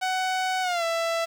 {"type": "tone with pitch glide", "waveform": "sawtooth", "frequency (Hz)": [747, 665.5], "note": ["F#5", "E5"], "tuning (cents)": [16, 16], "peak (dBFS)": -20, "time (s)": [0.01, 1.26], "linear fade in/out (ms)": 20, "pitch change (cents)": -200, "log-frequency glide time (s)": [0.62, 0.84], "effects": ["low-pass 7000 Hz 12 dB/octave", "8-bit"]}